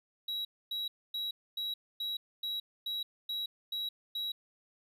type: tone bursts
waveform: triangle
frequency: 3875 Hz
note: B7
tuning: 34 cents flat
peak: -32 dBFS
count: 10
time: 0.28-4.32 s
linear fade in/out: 5 ms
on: 170 ms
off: 260 ms
effects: none